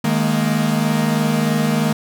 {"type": "chord", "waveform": "45% pulse", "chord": "D# suspended fourth", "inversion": "none", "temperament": "equal with one note detuned", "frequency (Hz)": [155.56, 210.1, 233.1], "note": ["D#3", "G#3", "A#3"], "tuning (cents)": [0, 20, 0], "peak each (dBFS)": -20, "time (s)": [0.04, 1.93], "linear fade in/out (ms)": 5, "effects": []}